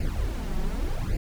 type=noise with flanger; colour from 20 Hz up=brown; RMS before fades=-27 dBFS; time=0-1.17 s; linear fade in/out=5 ms; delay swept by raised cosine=0.42 to 5.32 ms; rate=0.86 Hz; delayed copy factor=+0.8; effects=none